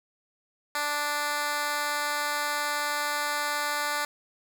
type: tone with high-pass filter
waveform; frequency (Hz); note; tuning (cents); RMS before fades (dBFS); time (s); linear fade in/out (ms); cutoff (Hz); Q
10% pulse; 293.7; D4; 0; -29; 0.75-4.05; 2; 890; 0.71
effects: none